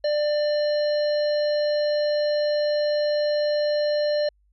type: harmonic tone with a mistuned harmonic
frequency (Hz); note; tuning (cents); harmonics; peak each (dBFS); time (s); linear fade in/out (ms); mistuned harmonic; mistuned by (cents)
594; D5; +20; 1 / 3 / 5 / 7 / 9; -20 / -36 / -42 / -33 / -45; 0.04-4.29; 5; 9; +59
effects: added 50 Hz sine -60 dBFS peak until 4.52 s